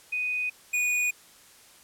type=tone pair in turn; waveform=sine / square; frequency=2489 / 2465 Hz; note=D#7 / D#7; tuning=0 / -17 cents; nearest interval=unison; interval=17 cents; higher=first; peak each=-26 / -24 dBFS; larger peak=second; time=0.12-0.5 / 0.73-1.11 s; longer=neither; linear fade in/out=10 ms; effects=white hiss -54 dBFS RMS until 1.83 s + low-pass 12000 Hz 12 dB/octave